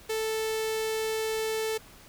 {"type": "tone with notch filter", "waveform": "sawtooth", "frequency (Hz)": 440, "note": "A4", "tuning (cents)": 0, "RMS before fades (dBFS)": -30, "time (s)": [0.09, 1.78], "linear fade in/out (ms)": 10, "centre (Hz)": 1100, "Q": 1.3, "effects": ["pink hiss -52 dBFS RMS until 2.08 s"]}